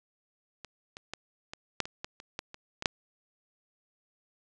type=clicks; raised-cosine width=0.2 ms; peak=-25 / -25 / -19 / -22 / -9 / -23 / -19 / -28 / -17 / -26 / -18 / -6 dBFS; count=12; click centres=0.647 / 0.969 / 1.136 / 1.535 / 1.803 / 1.855 / 2.045 / 2.201 / 2.391 / 2.544 / 2.824 / 2.858 s; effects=resampled to 22050 Hz + 8-bit